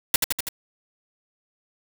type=noise with echo; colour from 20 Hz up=white; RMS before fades=-17 dBFS; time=0.14-0.16 s; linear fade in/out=2 ms; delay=82 ms; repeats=4; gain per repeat=-3 dB; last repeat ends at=0.488 s; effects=none